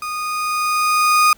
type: tone with level ramp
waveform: 35% pulse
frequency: 1234 Hz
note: D#6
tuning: 15 cents flat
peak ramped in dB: -22 to -8 dBFS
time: 0.02-1.33 s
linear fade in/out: 2 ms
effects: pink hiss -51 dBFS RMS until 1.37 s